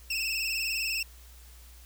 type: tone with vibrato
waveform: 25% pulse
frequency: 2637 Hz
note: E7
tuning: in tune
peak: -25 dBFS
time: 0.1-1.03 s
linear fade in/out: 5 ms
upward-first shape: sine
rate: 20 Hz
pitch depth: 73 cents each way
effects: added 60 Hz sine -49 dBFS peak until 1.85 s + white hiss -56 dBFS RMS until 1.85 s